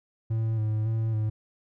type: tone with vibrato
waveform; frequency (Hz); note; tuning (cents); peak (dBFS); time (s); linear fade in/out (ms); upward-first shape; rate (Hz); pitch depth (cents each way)
triangle; 110; A2; 0; -22; 0.3-1.3; 10; square; 1.8; 29
effects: none